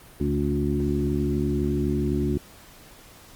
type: harmonic tone with a mistuned harmonic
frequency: 71.9 Hz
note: D2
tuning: 36 cents flat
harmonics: 1 / 2 / 3 / 4 / 5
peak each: -28 / -28 / -28 / -28 / -28 dBFS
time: 0.2-2.38 s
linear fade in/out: 5 ms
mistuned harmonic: 3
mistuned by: +33 cents
effects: pink hiss -49 dBFS RMS until 3.35 s + Opus 32 kbps